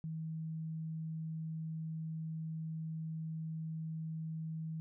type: tone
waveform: sine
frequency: 160 Hz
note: D#3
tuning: 49 cents sharp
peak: -38 dBFS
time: 0.04-4.8 s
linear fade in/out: 0 ms
effects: none